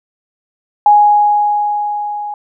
sine tone with level ramp, 830.6 Hz, G#5, in tune, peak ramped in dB -3 to -20 dBFS, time 0.86-2.34 s, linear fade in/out 2 ms, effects none

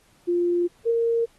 sine tone pair in turn, 349.2 / 462.8 Hz, F4 / A#4, 0 / -13 cents, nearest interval perfect fourth, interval 487 cents, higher second, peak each -19 dBFS, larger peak neither, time 0.27-0.68 / 0.85-1.26 s, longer neither, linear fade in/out 20 ms, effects pink hiss -60 dBFS RMS until 1.38 s + AAC 32 kbps

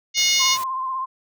harmonic tone, 722 Hz, F#5, 43 cents flat, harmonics 3 / 4 / 5 / 6 / 7 / 8 / 9, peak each -24 / -24 / -24 / -24 / -24 / -24 / -24 dBFS, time 0.14-0.58 s, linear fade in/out 50 ms
white noise, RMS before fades -35 dBFS, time 0.17-0.64 s, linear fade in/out 5 ms
sine tone with vibrato, 1046.5 Hz, C6, in tune, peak -23 dBFS, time 0.39-1.06 s, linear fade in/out 20 ms, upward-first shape triangle, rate 16 Hz, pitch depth 41 cents each way
effects none

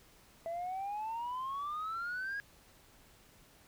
sine exponential sweep, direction up, 659.3 to 1661.2 Hz, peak -34 dBFS, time 0.46-2.4 s, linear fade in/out 0 ms, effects tanh soft clip ceiling -34 dBFS + pink hiss -62 dBFS RMS until 3.67 s

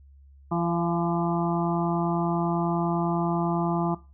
harmonic tone with a mistuned harmonic, 170 Hz, F3, 46 cents flat, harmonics 1 / 2 / 4 / 5 / 6 / 7, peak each -26 / -29 / -32 / -33 / -34 / -34 dBFS, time 0.51-3.95 s, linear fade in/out 10 ms, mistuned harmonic 4, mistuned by +20 cents, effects noise-tail reverb RT60 0.3 s tail -18 dB re dry + added 69 Hz sine -49 dBFS peak until 4.13 s

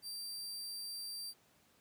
sawtooth tone, 4699 Hz, D8, in tune, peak -39 dBFS, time 0.02-1.34 s, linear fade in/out 50 ms, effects pink hiss -69 dBFS RMS until 1.8 s + high-pass 100 Hz 12 dB/octave

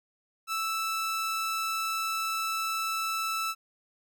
sawtooth tone, 1318.5 Hz, E6, in tune, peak -25 dBFS, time 0.47-3.55 s, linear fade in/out 50 ms, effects none

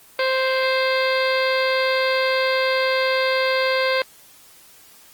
harmonic tone with a mistuned harmonic, 523.3 Hz, C5, in tune, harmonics 1 / 2 / 3 / 4 / 5 / 6 / 7 / 8 / 9, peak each -20 / -26 / -26 / -26 / -30 / -34 / -33 / -31 / -33 dBFS, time 0.19-4.02 s, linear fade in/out 2 ms, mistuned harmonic 6, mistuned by +58 cents, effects white hiss -49 dBFS RMS until 5.13 s + Opus 24 kbps

